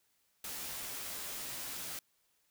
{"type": "noise with comb filter", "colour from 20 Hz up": "white", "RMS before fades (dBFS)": -42, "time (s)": [0.44, 1.99], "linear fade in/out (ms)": 2, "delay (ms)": 13, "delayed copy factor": -0.55, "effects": ["white hiss -75 dBFS RMS until 2.5 s"]}